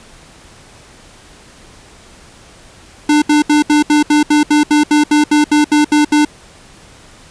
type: tone bursts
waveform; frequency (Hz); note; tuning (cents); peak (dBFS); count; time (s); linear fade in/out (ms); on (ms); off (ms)
square; 298.4; D4; +28; -8; 16; 3.09-6.25; 5; 130; 72
effects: pink hiss -41 dBFS RMS until 7.3 s + resampled to 22050 Hz